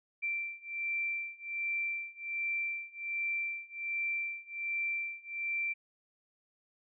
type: beating tone pair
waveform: sine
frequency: 2349 / 2350.3 Hz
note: D7 / D7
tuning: 0 / +1 cents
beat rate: 1.3 Hz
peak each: -37 / -36 dBFS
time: 0.22-5.74 s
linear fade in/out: 20 ms
effects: none